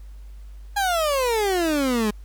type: exponential sweep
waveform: 30% pulse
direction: down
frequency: 828 to 204.7 Hz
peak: -17 dBFS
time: 0.76-2.11 s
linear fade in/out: 10 ms
effects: added 50 Hz sine -37 dBFS peak until 2.24 s + pink hiss -60 dBFS RMS until 2.24 s